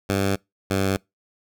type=tone pair in turn; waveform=10% pulse; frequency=98 / 96.71 Hz; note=G2 / G2; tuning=0 / -23 cents; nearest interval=unison; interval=23 cents; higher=first; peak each=-12 dBFS; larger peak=neither; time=0.09-0.36 / 0.7-0.97 s; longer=neither; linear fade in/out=10 ms; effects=noise-tail reverb RT60 0.2 s tail -25 dB re dry